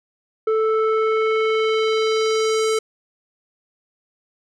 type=tone with low-pass filter sweep; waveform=square; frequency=439.4 Hz; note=A4; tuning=2 cents flat; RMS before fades=-19 dBFS; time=0.47-2.79 s; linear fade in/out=5 ms; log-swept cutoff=1000 to 8400 Hz; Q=1.6; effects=none